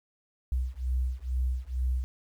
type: beating tone pair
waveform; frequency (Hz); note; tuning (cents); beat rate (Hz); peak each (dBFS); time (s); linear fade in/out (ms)
sine; 62.2 / 64.4; B1 / C2; +13 / -27; 2.2; -30 / -30; 0.52-2.04; 0
effects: 10-bit